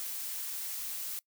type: noise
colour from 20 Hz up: blue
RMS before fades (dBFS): -38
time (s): 0-1.19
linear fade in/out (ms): 0
effects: noise-tail reverb RT60 0.1 s tail -23 dB re dry